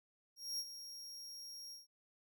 40% pulse tone with ADSR envelope, 5588 Hz, F8, in tune, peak -36 dBFS, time 0.36-1.87 s, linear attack 230 ms, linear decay 49 ms, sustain -11 dB, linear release 150 ms, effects none

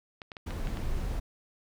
clicks, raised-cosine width 0.3 ms, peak -25 dBFS, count 6, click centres 0.218 / 0.318 / 0.368 / 0.507 / 0.672 / 0.772 s
brown noise, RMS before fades -32 dBFS, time 0.46-1.2 s, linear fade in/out 10 ms
effects none

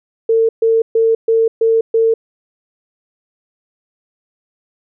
sine tone bursts, 451.6 Hz, A4, 45 cents sharp, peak -9 dBFS, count 6, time 0.29-2.14 s, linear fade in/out 5 ms, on 200 ms, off 130 ms, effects none

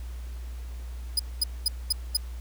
sawtooth tone bursts, 4978 Hz, D#8, in tune, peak -18 dBFS, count 5, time 1.17-2.17 s, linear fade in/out 5 ms, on 24 ms, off 220 ms, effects added 60 Hz sine -34 dBFS peak until 2.4 s + pink hiss -53 dBFS RMS until 2.4 s

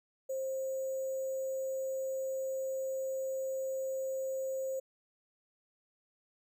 sine tone with sample-and-hold, 530 Hz, C5, 22 cents sharp, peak -33 dBFS, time 0.29-4.8 s, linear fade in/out 10 ms, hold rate 7350 Hz, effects none

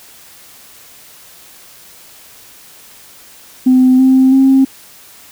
sine tone with pitch steps, 256.4 / 261.8 / 267.3 Hz, C4 / C4 / C4, -35 / +1 / +37 cents, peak -4 dBFS, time 3.66-4.65 s, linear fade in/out 10 ms, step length 330 ms, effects tanh soft clip ceiling -1 dBFS + white hiss -40 dBFS RMS until 5.31 s

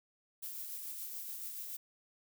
violet noise with tremolo, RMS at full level -42 dBFS, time 0.42-1.77 s, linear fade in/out 10 ms, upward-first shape triangle, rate 7 Hz, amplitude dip 35%, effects none

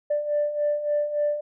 sine beating tone pair, 587.3 / 590.8 Hz, D5 / D5, 0 / +10 cents, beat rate 3.5 Hz, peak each -28 / -22 dBFS, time 0.1-1.41 s, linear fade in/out 10 ms, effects tanh soft clip ceiling -16 dBFS

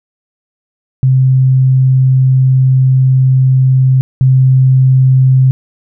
sine tone pair in turn, 130.81 / 130.81 Hz, C3 / C3, 0 / 0 cents, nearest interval unison, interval 0 cents, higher neither, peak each -5 / -4 dBFS, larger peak second, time 1.03-4.01 / 4.21-5.51 s, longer first, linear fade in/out 0 ms, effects none

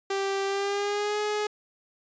sawtooth tone with pitch glide, 392 to 420.1 Hz, G4 to G#4, 0 to +20 cents, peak -22 dBFS, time 0.1-1.47 s, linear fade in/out 5 ms, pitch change +120 cents, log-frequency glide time 0.45-1.19 s, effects resampled to 16000 Hz

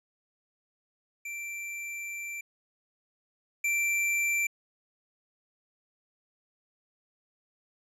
square tone pair in turn, 2349 / 2349 Hz, D7 / D7, 0 / 0 cents, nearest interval unison, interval 0 cents, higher neither, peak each -36 / -26 dBFS, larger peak second, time 1.25-2.41 / 3.64-4.47 s, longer first, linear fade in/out 5 ms, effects low-pass 12000 Hz 12 dB/octave

